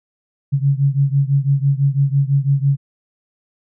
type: beating tone pair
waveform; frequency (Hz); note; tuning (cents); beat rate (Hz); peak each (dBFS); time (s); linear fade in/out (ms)
sine; 137 / 143; C#3 / D3; -20 / -46; 6; -15 / -17; 0.52-2.77; 20
effects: none